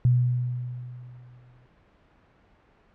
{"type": "tone with exponential decay", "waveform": "sine", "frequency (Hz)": 123.47, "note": "B2", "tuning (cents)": 0, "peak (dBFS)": -15, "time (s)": [0.05, 1.66], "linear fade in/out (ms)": 0, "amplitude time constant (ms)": 350, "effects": ["pink hiss -60 dBFS RMS until 2.94 s", "low-pass 2000 Hz 12 dB/octave"]}